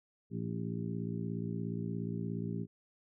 harmonic tone with a mistuned harmonic, 57 Hz, A#1, 38 cents flat, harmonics 2 / 3 / 4 / 5 / 6 / 7, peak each -40 / -38 / -41 / -47 / -49 / -46 dBFS, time 0.3-2.67 s, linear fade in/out 50 ms, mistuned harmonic 6, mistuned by -46 cents, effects none

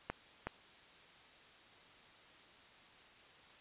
clicks, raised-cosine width 0.5 ms, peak -22 / -23 dBFS, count 2, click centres 0.1 / 0.47 s, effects white hiss -60 dBFS RMS until 3.6 s + resampled to 8000 Hz

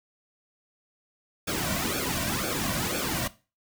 pink noise with flanger, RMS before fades -29 dBFS, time 1.47-3.28 s, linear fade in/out 10 ms, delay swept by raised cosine 1 to 2.4 ms, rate 2 Hz, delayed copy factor -0.95, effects noise-tail reverb RT60 0.3 s tail -17 dB re dry

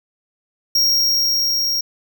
square tone with level ramp, 5588 Hz, F8, in tune, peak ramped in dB -13 to -18 dBFS, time 0.75-1.81 s, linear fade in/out 5 ms, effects none

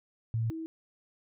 sine tone pair in turn, 113.4 / 323.2 Hz, A#2 / E4, -47 / -34 cents, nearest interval octave + tritone, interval 1813 cents, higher second, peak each -27 / -35 dBFS, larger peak first, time 0.34-0.5 / 0.5-0.66 s, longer neither, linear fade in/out 0 ms, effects none

